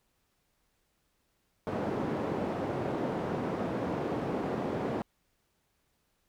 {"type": "band-pass noise", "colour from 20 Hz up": "white", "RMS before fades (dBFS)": -33, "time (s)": [1.67, 5.02], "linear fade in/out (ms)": 0, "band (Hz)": [130, 520], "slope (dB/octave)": 12, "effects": ["pink hiss -75 dBFS RMS until 6.28 s"]}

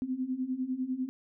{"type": "beating tone pair", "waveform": "sine", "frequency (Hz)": [251.4, 261.4], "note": ["B3", "C4"], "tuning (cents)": [31, -1], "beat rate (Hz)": 10, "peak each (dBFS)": [-35, -32], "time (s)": [0.02, 1.09], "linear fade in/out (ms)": 0, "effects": []}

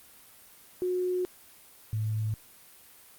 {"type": "tone pair in turn", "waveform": "sine", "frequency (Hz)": [363.6, 108.63], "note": ["F#4", "A2"], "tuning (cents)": [-30, -22], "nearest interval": "octave + major sixth", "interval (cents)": 2092, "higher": "first", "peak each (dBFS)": [-26, -27], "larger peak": "first", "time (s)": [[0.82, 1.25], [1.93, 2.34]], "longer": "first", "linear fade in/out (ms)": 0, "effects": ["white hiss -54 dBFS RMS until 3.18 s", "Opus 32 kbps"]}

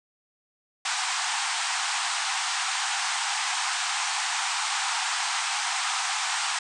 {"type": "band-pass noise", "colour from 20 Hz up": "pink", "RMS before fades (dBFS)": -28, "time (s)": [0.85, 6.59], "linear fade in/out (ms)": 5, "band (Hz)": [740, 9000], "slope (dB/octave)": 96, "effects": []}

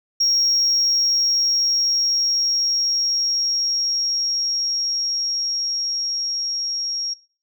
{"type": "tone with level ramp", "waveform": "sine", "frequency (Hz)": 5588, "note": "F8", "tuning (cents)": 0, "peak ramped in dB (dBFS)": [-13, -22], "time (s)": [0.2, 7.14], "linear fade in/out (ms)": 10, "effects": ["noise-tail reverb RT60 0.4 s tail -22 dB re dry", "tanh soft clip ceiling -12 dBFS"]}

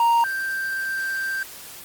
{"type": "tone pair in turn", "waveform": "triangle", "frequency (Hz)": [932.3, 1571.3], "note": ["A#5", "G6"], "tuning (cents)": [0, 4], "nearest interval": "major sixth", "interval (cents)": 904, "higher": "second", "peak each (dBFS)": [-13, -22], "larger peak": "first", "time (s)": [[0, 0.24], [0.24, 1.43]], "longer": "second", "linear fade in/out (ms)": 2, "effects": ["white hiss -40 dBFS RMS until 1.84 s", "Opus 32 kbps"]}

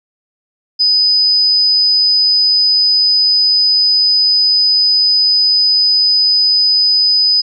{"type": "tone", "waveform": "sine", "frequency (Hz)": 4998, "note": "D#8", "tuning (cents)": 7, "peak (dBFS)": -8, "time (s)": [0.79, 7.42], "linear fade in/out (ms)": 20, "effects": []}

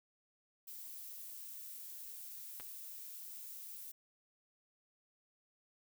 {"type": "noise", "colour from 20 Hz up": "violet", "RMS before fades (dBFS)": -49, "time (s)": [0.67, 3.92], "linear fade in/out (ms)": 10}
{"type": "clicks", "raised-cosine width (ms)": 0.3, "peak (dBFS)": [-34, -39], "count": 2, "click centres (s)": [2.599, 2.607]}
{"effects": []}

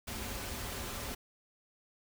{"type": "noise with comb filter", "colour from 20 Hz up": "pink", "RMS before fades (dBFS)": -40, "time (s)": [0.07, 1.15], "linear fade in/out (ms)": 10, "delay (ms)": 6.3, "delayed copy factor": -0.5, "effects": []}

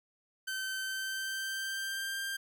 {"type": "tone with pitch glide", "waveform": "sawtooth", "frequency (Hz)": [1541, 1586.2], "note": ["G6", "G6"], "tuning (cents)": [-30, 20], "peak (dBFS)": -31, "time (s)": [0.47, 2.37], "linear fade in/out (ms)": 10, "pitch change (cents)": 50, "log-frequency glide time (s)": [0.78, 2.2], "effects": []}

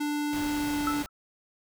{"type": "tone with pitch glide", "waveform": "square", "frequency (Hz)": [294.7, 292.5], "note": ["D4", "D4"], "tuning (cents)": [6, -7], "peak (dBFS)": -28, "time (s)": [0, 1.03], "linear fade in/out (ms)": 10, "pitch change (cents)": -13, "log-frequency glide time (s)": [0.51, 0.78]}
{"type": "noise", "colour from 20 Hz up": "pink", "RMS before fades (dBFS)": -39, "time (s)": [0.33, 1.06], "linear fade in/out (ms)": 0}
{"type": "tone with exponential decay", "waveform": "sine", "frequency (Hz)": 1318.5, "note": "E6", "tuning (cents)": 0, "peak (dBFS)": -23, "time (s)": [0.87, 1.09], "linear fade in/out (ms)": 2, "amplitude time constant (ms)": 47}
{"effects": []}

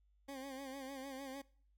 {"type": "tone with vibrato", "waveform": "20% pulse", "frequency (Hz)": 269.7, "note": "C#4", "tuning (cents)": -47, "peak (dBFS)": -40, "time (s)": [0.28, 1.42], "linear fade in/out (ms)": 10, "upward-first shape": "sine", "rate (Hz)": 6.6, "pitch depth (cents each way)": 64, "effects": ["noise-tail reverb RT60 0.5 s tail -22 dB re dry", "added 50 Hz sine -69 dBFS peak until 1.77 s"]}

